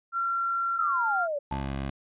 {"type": "tone with pitch glide", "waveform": "sine", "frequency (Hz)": [1368, 1389.5], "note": ["F6", "F6"], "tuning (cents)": [-36, -9], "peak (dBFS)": -25, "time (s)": [0.12, 1.28], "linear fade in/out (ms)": 50, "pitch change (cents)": 27, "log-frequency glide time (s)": [0.85, 1.05]}
{"type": "exponential sweep", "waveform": "sine", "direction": "down", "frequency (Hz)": [1394, 554.4], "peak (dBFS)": -27, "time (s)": [0.76, 1.39], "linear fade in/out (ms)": 10}
{"type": "tone", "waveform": "15% pulse", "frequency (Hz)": 68, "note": "C#2", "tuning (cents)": -33, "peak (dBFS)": -24, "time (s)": [1.51, 1.9], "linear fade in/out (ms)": 5}
{"type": "tone with exponential decay", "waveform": "sine", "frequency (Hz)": 880, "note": "A5", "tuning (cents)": 0, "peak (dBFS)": -30, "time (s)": [1.51, 1.87], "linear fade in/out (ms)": 5, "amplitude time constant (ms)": 77}
{"effects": ["resampled to 8000 Hz"]}